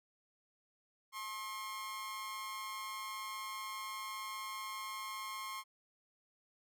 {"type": "tone with amplitude modulation", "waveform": "sawtooth", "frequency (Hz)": 1071, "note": "C6", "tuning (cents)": 40, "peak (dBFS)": -35, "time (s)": [1.12, 5.64], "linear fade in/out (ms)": 50, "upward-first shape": "sine", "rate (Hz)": 205, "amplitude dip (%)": 55, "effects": []}